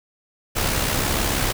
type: noise with amplitude modulation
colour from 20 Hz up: pink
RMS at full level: -20 dBFS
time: 0.55-1.53 s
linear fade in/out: 20 ms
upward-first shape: sine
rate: 66.4 Hz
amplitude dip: 45%
effects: none